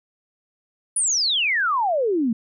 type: exponential sweep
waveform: sine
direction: down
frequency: 10060 to 214.2 Hz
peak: -18 dBFS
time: 0.96-2.33 s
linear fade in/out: 5 ms
effects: none